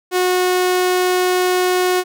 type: tone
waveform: sawtooth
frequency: 364.5 Hz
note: F#4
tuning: 26 cents flat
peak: -10 dBFS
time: 0.11-2.04 s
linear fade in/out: 50 ms
effects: none